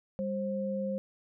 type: tone pair together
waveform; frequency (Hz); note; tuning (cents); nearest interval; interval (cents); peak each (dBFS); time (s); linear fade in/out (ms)
sine; 198.9 / 531; G3 / C5; +25 / +25; octave + perfect fourth; 1700; -33 / -33; 0.19-0.98; 0
effects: none